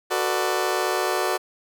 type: chord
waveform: 20% pulse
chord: B minor seventh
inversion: second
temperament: just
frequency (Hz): 370.4 / 444.5 / 493.9 / 592.7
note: F#4 / A4 / B4 / D5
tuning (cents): +2 / +18 / 0 / +16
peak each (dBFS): -20 / -24 / -25 / -23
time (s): 0.1-1.38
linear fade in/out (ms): 20
effects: none